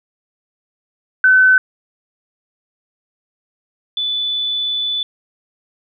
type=tone pair in turn; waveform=sine; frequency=1517 / 3483 Hz; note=F#6 / A7; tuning=+43 / -18 cents; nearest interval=octave + major second; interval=1439 cents; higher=second; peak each=-7 / -17 dBFS; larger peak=first; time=1.24-1.58 / 3.97-5.03 s; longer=second; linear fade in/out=2 ms; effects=none